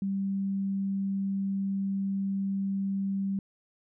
sine tone, 195.6 Hz, G3, 4 cents flat, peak -27 dBFS, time 0.02-3.39 s, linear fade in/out 2 ms, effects none

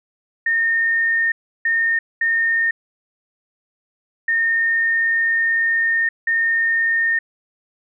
sine tone bursts at uneven times, 1829 Hz, A#6, 33 cents flat, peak -15 dBFS, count 5, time 0.46-1.32 / 1.65-1.99 / 2.21-2.71 / 4.28-6.09 / 6.27-7.19 s, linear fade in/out 5 ms, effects none

